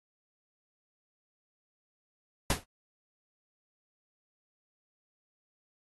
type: noise with exponential decay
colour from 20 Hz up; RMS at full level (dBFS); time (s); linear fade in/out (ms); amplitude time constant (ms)
pink; -23; 2.5-2.64; 2; 30
effects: AAC 32 kbps